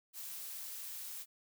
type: noise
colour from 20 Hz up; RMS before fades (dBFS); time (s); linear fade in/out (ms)
blue; -45; 0.13-1.26; 50
effects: none